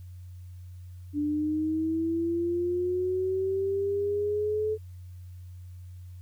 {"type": "linear sweep", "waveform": "sine", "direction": "up", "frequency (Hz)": [291.8, 434.3], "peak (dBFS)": -25, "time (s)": [1.13, 4.78], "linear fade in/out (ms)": 50, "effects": ["added 90 Hz sine -41 dBFS peak until 6.21 s", "white hiss -67 dBFS RMS until 6.21 s"]}